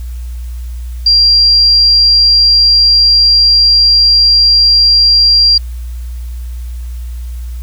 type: tone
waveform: sine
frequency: 4755 Hz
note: D8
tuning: 21 cents sharp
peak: -4 dBFS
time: 1.06-5.58 s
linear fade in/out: 5 ms
effects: added 60 Hz sine -19 dBFS peak until 7.62 s + white hiss -43 dBFS RMS until 7.62 s